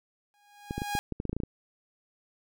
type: tone with exponential growth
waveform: sawtooth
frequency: 821 Hz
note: G#5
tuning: 20 cents flat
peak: -23 dBFS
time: 0.34-0.99 s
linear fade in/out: 0 ms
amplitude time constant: 140 ms
type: clicks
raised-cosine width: 3 ms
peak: -19 dBFS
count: 12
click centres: 0.709 / 0.78 / 0.819 / 0.952 / 1.123 / 1.201 / 1.253 / 1.295 / 1.33 / 1.366 / 1.402 / 1.435 s
effects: none